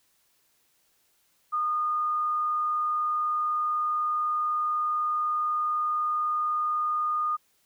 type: tone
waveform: sine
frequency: 1224 Hz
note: D#6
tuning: 29 cents flat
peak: -24 dBFS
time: 1.52-7.37 s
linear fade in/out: 20 ms
effects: white hiss -68 dBFS RMS until 7.65 s